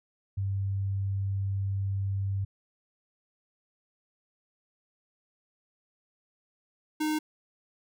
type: tone pair in turn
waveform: sine / square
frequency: 98 / 307.6 Hz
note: G2 / D#4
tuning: 0 / -20 cents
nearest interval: octave + minor sixth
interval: 1980 cents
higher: second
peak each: -27 dBFS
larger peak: neither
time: 0.37-2.45 / 7-7.19 s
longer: first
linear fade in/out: 10 ms
effects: none